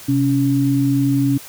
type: tone pair together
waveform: sine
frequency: 130.81 / 279.8 Hz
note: C3 / C#4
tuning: 0 / +16 cents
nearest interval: octave + minor second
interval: 1316 cents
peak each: -18 / -15 dBFS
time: 0.08-1.38 s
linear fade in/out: 10 ms
effects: white hiss -38 dBFS RMS until 1.48 s